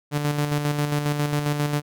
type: tone with tremolo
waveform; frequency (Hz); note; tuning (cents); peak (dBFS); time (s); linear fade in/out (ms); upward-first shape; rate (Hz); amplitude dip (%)
sawtooth; 146.83; D3; 0; -16; 0.11-1.82; 50; square; 7.4; 45
effects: none